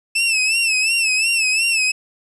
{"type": "tone with vibrato", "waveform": "sawtooth", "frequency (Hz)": 2637, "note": "E7", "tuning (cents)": 0, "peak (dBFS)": -12, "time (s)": [0.15, 1.92], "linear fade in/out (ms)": 10, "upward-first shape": "sine", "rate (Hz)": 2.8, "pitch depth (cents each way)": 83, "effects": ["resampled to 24000 Hz", "8-bit"]}